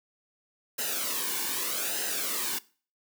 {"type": "noise with flanger", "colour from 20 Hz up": "white", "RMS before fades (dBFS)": -31, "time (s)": [0.78, 2.59], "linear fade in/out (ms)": 10, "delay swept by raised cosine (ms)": [0.87, 1.57], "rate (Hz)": 0.82, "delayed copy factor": -0.65, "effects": ["noise-tail reverb RT60 0.4 s tail -21 dB re dry", "high-pass 200 Hz 12 dB/octave"]}